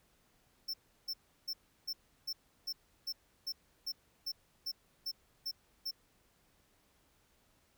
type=tone bursts; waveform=square; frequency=5360 Hz; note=E8; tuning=28 cents sharp; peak=-36 dBFS; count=14; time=0.68-5.912 s; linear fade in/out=10 ms; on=58 ms; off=340 ms; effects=pink hiss -71 dBFS RMS until 7.77 s